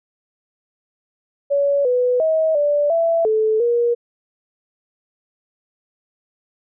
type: tone with pitch steps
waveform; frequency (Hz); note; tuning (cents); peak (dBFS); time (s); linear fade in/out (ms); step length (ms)
sine; 565 / 496.2 / 637 / 584 / 666 / 435.8 / 474.9; C#5 / B4 / D#5 / D5 / E5 / A4 / A#4; +33 / +8 / +41 / -10 / +18 / -17 / +32; -14; 1.5-3.95; 20; 350
effects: none